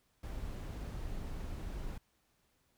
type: noise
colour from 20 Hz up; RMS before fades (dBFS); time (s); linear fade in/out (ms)
brown; -41; 0.23-1.98; 5
effects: pink hiss -75 dBFS RMS until 2.77 s